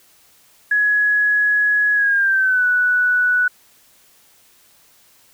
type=tone with pitch glide; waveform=sine; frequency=1680 to 1479.5 Hz; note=G#6 to F#6; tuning=+19 to -1 cents; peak=-13 dBFS; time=0.71-3.48 s; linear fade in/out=5 ms; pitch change=-220 cents; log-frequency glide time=1.94-2.66 s; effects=white hiss -53 dBFS RMS until 5.33 s